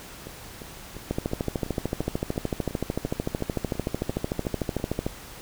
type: two click trains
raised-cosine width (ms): 2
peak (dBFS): -24 / -12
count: 14 / 54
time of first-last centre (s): 0.27-4.8 / 1.11-5.065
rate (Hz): 2.87 / 13.4
effects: pink hiss -43 dBFS RMS until 5.41 s